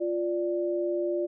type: tone pair together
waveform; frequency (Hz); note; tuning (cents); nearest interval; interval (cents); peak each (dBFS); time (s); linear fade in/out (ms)
sine; 349.2 / 587.3; F4 / D5; 0 / 0; major sixth; 900; -27 / -30; 0-1.27; 20
effects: none